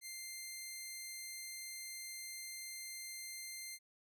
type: tone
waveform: 10% pulse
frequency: 2093 Hz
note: C7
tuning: in tune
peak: -36 dBFS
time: 0.01-3.79 s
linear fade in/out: 50 ms
effects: none